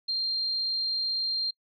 sine tone, 4186 Hz, C8, in tune, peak -26 dBFS, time 0.08-1.51 s, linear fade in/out 10 ms, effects noise-tail reverb RT60 0.1 s tail -26 dB re dry

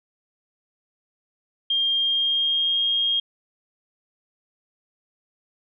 sine tone with pitch glide, 3208 to 3240 Hz, G7 to G#7, +39 to -43 cents, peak -19 dBFS, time 1.7-3.2 s, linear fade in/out 5 ms, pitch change +18 cents, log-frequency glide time 1.94-2.8 s, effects none

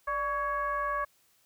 sine tone with frequency modulation, 1125 Hz, C#6, 25 cents sharp, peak -28 dBFS, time 0.07-1.05 s, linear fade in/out 10 ms, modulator 537 Hz, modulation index 0.89, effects white hiss -67 dBFS RMS until 1.45 s

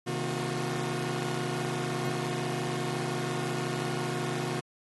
sawtooth tone cluster, 131.2 / 157 / 228.5 / 360.9 Hz, C3 / D#3 / A#3 / F#4, +5 / +16 / -34 / -43 cents, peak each -31 / -32 / -35 / -30 dBFS, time 0.06-4.61 s, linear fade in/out 20 ms, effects AAC 32 kbps

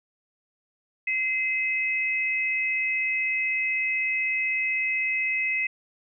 sine tone pair together, 2064 / 2560 Hz, C7 / D#7, -24 / +49 cents, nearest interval major third, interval 373 cents, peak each -26 dBFS, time 1.07-5.67 s, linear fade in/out 5 ms, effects none

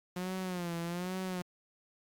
sawtooth tone with vibrato, 177.8 Hz, F3, 31 cents sharp, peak -31 dBFS, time 0.16-1.42 s, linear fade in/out 5 ms, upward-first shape sine, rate 1.2 Hz, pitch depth 92 cents each way, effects Opus 48 kbps

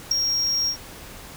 triangle tone with ADSR envelope, 5588 Hz, F8, in tune, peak -11 dBFS, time 0.11-0.77 s, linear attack 7 ms, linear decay 3 ms, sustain -8 dB, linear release 87 ms, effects pink hiss -41 dBFS RMS until 1.36 s

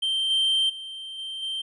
triangle tone with level steps, 3136 Hz, G7, in tune, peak -21 / -18 / -33 / -30 / -26 dBFS, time 0.02-1.62 s, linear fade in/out 10 ms, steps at 0.3 / 0.69 / 1.18 / 1.42 s, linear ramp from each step 10 ms, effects resampled to 24000 Hz

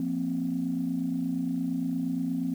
sine chord, F suspended fourth, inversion none, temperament equal with one note detuned, 173.51 / 233.1 / 261.6 Hz, F3 / Bb3 / C4, -11 / 0 / 0 cents, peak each -32 / -33 / -28 dBFS, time 0-2.54 s, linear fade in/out 2 ms, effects tanh soft clip ceiling -19 dBFS + 9-bit

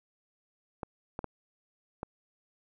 clicks, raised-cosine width 1 ms, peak -21 dBFS, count 4, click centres 0.832 / 1.191 / 1.243 / 2.031 s, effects none

